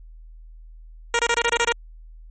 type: tone bursts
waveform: 10% pulse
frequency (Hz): 469.7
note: A#4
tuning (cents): +13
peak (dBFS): -9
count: 8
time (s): 1.14-1.723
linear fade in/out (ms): 2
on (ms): 51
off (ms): 25
effects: added 40 Hz sine -40 dBFS peak until 2.3 s + MP3 32 kbps